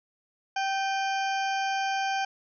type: harmonic tone with a mistuned harmonic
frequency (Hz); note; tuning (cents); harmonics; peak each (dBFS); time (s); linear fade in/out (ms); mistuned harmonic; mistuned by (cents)
778; G5; -13; 1 / 2 / 3 / 4 / 6 / 7 / 8; -27 / -33 / -37 / -39 / -43 / -44 / -45; 0.56-2.25; 5; 3; +62
effects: none